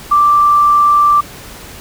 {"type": "tone", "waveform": "sine", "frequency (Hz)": 1174.7, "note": "D6", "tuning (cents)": 0, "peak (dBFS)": -6, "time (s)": [0.11, 1.21], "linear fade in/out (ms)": 10, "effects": ["pink hiss -33 dBFS RMS until 1.8 s"]}